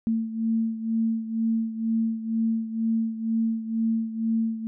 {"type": "beating tone pair", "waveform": "sine", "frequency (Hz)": [224.6, 226.7], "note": ["A3", "A#3"], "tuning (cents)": [36, -48], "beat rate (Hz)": 2.1, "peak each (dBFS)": [-24, -29], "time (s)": [0.07, 4.67], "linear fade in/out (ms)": 0, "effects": []}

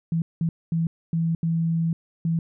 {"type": "tone bursts at uneven times", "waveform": "sine", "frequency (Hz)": 165, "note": "E3", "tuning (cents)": 2, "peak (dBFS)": -20, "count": 6, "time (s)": [[0.12, 0.22], [0.41, 0.49], [0.72, 0.87], [1.13, 1.35], [1.43, 1.93], [2.25, 2.39]], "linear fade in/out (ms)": 2, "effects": []}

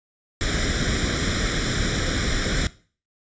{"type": "noise with comb filter", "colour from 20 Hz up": "pink", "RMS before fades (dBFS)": -23, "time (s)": [0.41, 2.67], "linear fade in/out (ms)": 0, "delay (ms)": 0.55, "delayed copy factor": 0.8, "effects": ["noise-tail reverb RT60 0.4 s tail -18 dB re dry", "resampled to 16000 Hz"]}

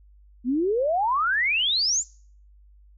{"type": "exponential sweep", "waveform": "sine", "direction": "up", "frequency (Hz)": [233.1, 7459], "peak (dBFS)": -20, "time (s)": [0.44, 2.04], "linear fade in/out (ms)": 50, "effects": ["noise-tail reverb RT60 0.5 s tail -23 dB re dry", "added 50 Hz sine -50 dBFS peak until 2.97 s"]}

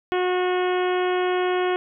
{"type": "harmonic tone", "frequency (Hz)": 363.7, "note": "F#4", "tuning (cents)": -30, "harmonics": [1, 2, 3, 4, 5, 6, 7, 8, 9], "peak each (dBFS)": [-21, -27, -31, -33, -35, -37, -38, -39, -40], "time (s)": [0.12, 1.76], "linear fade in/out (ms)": 0, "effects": []}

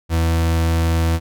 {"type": "tone", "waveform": "40% pulse", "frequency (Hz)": 82.41, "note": "E2", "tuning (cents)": 0, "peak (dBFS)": -14, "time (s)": [0.09, 1.2], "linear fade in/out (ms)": 50, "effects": []}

